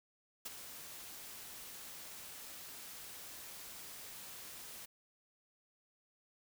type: noise with ADSR envelope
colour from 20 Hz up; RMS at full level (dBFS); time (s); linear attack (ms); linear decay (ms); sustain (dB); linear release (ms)
white; -41; 0.45-4.86; 12; 23; -9; 11
effects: none